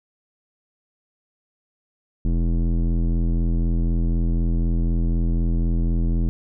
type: tone with low-pass filter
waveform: square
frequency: 42 Hz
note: E1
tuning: 33 cents sharp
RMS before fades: -20 dBFS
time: 2.25-6.29 s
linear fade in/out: 0 ms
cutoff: 260 Hz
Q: 1.7
effects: none